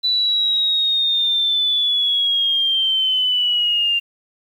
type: linear sweep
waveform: sine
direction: down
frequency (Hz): 3983 to 2784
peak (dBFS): -15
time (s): 0.03-4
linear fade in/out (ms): 20
effects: 8-bit